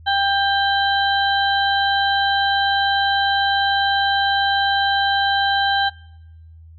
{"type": "harmonic tone with a mistuned harmonic", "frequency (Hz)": 793, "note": "G5", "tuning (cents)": 20, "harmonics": [1, 2, 4, 5], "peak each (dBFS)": [-18, -21, -24, -25], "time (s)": [0.06, 5.9], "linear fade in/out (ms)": 20, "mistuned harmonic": 4, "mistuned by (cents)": -26, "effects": ["noise-tail reverb RT60 1.0 s tail -26 dB re dry", "added 81 Hz sine -40 dBFS peak until 6.78 s"]}